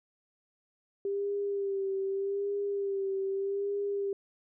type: tone with vibrato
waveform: sine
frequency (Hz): 395.6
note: G4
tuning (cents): +16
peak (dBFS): -29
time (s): 1.05-4.13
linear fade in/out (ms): 2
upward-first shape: sine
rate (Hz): 0.82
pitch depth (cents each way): 37
effects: none